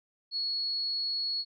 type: tone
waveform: sine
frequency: 4355 Hz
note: C#8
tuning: 31 cents flat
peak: -29 dBFS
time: 0.31-1.45 s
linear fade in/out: 50 ms
effects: none